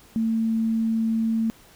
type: tone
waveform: sine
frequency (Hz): 224.5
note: A3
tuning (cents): +35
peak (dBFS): -20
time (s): 0.16-1.5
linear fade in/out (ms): 0
effects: pink hiss -52 dBFS RMS until 1.75 s